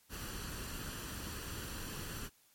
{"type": "noise with comb filter", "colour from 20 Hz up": "pink", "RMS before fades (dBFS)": -43, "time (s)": [0.09, 2.3], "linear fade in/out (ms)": 50, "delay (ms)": 0.68, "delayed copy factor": 0.55, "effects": ["white hiss -68 dBFS RMS until 2.54 s", "MP3 64 kbps"]}